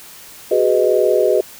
sine chord, G# minor seventh, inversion third, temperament just, 373.8 / 415.3 / 498.4 / 623 Hz, F#4 / G#4 / B4 / D#5, +18 / 0 / +16 / +2 cents, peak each -17 dBFS, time 0.51-1.41 s, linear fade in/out 5 ms, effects white hiss -39 dBFS RMS until 1.59 s

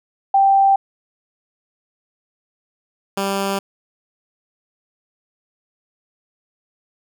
sine / 10% pulse tone pair in turn, 784 / 196.62 Hz, G5 / G3, 0 / +5 cents, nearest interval 2 octaves, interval 2395 cents, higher first, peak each -10 / -11 dBFS, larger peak first, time 0.34-0.76 / 3.17-3.59 s, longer neither, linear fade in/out 5 ms, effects none

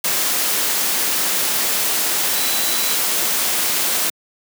sine tone in noise, 3969 Hz, B7, 8 cents sharp, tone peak -27 dBFS, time 2.35-2.96 s, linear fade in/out 5 ms, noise white, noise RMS -19 dBFS, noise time 0.04-4.1 s, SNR -11 dB, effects high-pass 200 Hz 12 dB/octave

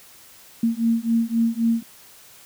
sine beating tone pair, 227.7 / 231.5 Hz, A#3 / A#3, -40 / -12 cents, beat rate 3.8 Hz, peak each -21 dBFS, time 0.63-1.83 s, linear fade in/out 5 ms, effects white hiss -48 dBFS RMS until 2.45 s

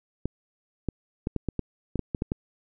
clicks, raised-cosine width 3 ms, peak -14 dBFS, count 11, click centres 0.256 / 0.887 / 1.271 / 1.363 / 1.487 / 1.593 / 1.957 / 1.993 / 2.148 / 2.221 / 2.319 s, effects none

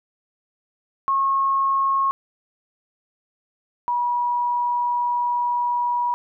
sine tone pair in turn, 1088 / 967.1 Hz, C#6 / B5, -33 / -37 cents, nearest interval major second, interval 204 cents, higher first, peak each -17 / -19 dBFS, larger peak first, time 1.08-2.11 / 3.88-6.14 s, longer second, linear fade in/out 0 ms, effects none

